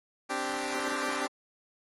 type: chord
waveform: 10% pulse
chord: C suspended second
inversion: none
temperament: equal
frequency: 261.6 / 293.7 / 392 Hz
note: C4 / D4 / G4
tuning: 0 / 0 / 0 cents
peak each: -28 / -27 / -27 dBFS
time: 0.29-1.28 s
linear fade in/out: 20 ms
effects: AAC 32 kbps